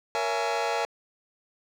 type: chord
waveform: sawtooth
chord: A# half-diminished seventh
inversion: none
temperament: just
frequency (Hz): 466.2 / 559.4 / 671.3 / 839.1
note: A#4 / C#5 / E5 / G#5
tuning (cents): 0 / +16 / +31 / +18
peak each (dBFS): -27 / -29 / -27 / -25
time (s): 0.15-0.85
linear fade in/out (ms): 0
effects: low-pass 5000 Hz 12 dB/octave + 9-bit